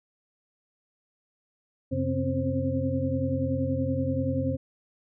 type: tone cluster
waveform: sine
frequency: 91.7 / 134.6 / 257.6 / 268.1 / 528 Hz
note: F#2 / C3 / C4 / C4 / C5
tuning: -15 / +49 / -27 / +42 / +16 cents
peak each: -31 dBFS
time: 1.91-4.57 s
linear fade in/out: 20 ms
effects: none